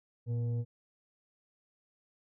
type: tone with frequency modulation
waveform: sine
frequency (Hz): 116.54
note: A#2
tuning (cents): 0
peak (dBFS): -29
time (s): 0.26-0.65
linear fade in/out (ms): 50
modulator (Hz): 361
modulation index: 0.32
effects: tanh soft clip ceiling -25 dBFS